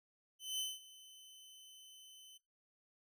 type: tone with ADSR envelope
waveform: sawtooth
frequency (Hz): 3044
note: F#7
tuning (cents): +48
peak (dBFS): -33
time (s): 0.39-2.38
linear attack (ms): 200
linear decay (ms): 200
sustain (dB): -20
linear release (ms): 13
effects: noise-tail reverb RT60 0.2 s tail -19 dB re dry